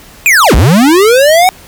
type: linear two-way sweep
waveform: square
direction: down then up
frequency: 2534 to 44.19 to 759 Hz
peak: -4 dBFS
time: 0.26-1.49 s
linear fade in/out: 0 ms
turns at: 0.55 s
effects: pink hiss -36 dBFS RMS until 1.67 s